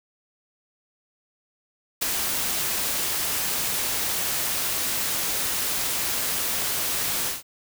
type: noise with ADSR envelope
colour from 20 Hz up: white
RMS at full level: -21 dBFS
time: 2.01-7.43 s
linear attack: 17 ms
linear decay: 5 ms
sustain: -5 dB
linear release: 160 ms
effects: none